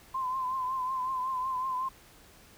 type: tone with vibrato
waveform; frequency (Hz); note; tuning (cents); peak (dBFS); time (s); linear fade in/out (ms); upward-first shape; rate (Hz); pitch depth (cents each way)
sine; 1033; C6; -22; -29; 0.14-1.89; 10; triangle; 5.4; 60
effects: pink hiss -56 dBFS RMS until 2.57 s